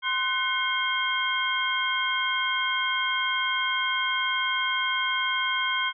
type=tone cluster; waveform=sine; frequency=1041 / 1502 / 2152 / 3204 Hz; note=C6 / F#6 / C7 / G7; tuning=-9 / +26 / +48 / +37 cents; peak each=-29 dBFS; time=0.02-5.93 s; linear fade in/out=50 ms; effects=none